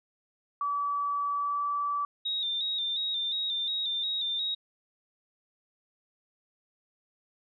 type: tone with pitch glide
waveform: sine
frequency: 1148 to 1155.3 Hz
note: D6 to D6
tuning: -40 to -29 cents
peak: -27 dBFS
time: 0.61-2.05 s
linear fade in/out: 2 ms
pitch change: +11 cents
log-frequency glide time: 1.32-1.63 s
type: tone with vibrato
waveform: sine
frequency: 3688 Hz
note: A#7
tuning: 19 cents flat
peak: -28 dBFS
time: 2.25-4.55 s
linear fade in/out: 10 ms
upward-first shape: square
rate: 2.8 Hz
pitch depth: 47 cents each way
effects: none